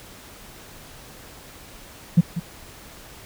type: tone with echo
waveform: sine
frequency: 170 Hz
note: F3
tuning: 46 cents flat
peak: -8 dBFS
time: 2.17-2.21 s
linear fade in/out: 10 ms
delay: 190 ms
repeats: 1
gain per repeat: -14 dB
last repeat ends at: 2.4 s
effects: tanh soft clip ceiling -5 dBFS + pink hiss -44 dBFS RMS until 3.25 s